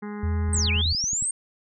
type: harmonic tone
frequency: 207.7 Hz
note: G#3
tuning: in tune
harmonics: 1 / 2 / 4 / 5 / 6 / 7 / 8 / 9 / 10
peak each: -32 / -38 / -44 / -46 / -48 / -49 / -50 / -51 / -52 dBFS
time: 0.02-0.82 s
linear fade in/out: 10 ms
type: tone with vibrato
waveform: sine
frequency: 82.41 Hz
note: E2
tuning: in tune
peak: -22 dBFS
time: 0.23-0.93 s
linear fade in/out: 5 ms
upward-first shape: triangle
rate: 2.8 Hz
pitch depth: 11 cents each way
type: click train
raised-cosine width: 5 ms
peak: -25 dBFS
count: 9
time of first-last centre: 0.49-1.224 s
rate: 10.9 Hz
type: linear two-way sweep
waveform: sine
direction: down then up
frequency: 8700 to 2233 to 8700 Hz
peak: -23 dBFS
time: 0.53-1.31 s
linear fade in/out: 2 ms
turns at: 0.71 s
effects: none